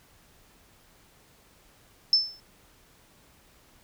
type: tone with exponential decay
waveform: sine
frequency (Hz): 5280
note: E8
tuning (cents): +2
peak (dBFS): -14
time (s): 2.13-2.4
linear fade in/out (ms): 1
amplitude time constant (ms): 58
effects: pink hiss -59 dBFS RMS until 3.83 s